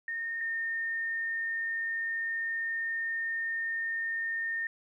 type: tone pair in turn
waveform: sine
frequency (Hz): 1835 / 1825.1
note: A#6 / A#6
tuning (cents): -28 / -37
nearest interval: unison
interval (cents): 9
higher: first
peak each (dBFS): -32 / -30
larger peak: second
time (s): 0.08-0.41 / 0.41-4.67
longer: second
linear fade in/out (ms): 2
effects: 12-bit